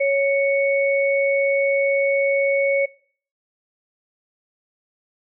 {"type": "tone pair together", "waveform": "sine", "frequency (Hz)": [554.5, 2221], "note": ["C#5", "C#7"], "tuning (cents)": [0, 3], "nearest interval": "2 octaves", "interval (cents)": 2403, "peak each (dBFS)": [-17, -23], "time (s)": [0, 2.86], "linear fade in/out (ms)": 10, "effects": ["noise-tail reverb RT60 0.5 s tail -22 dB re dry"]}